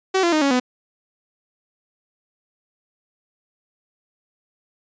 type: tone with pitch steps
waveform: sawtooth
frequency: 380 / 342.5 / 308.7 / 278.2 / 250.7 Hz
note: F#4 / F4 / D#4 / C#4 / B3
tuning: +46 / -34 / -14 / +6 / +26 cents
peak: -12 dBFS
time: 0.14-0.6 s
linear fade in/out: 10 ms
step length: 92 ms
effects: resampled to 16000 Hz